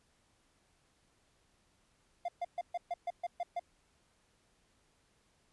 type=tone bursts; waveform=triangle; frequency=698.5 Hz; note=F5; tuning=in tune; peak=-31 dBFS; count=9; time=2.25-3.596 s; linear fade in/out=5 ms; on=34 ms; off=130 ms; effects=pink hiss -72 dBFS RMS until 5.52 s + resampled to 24000 Hz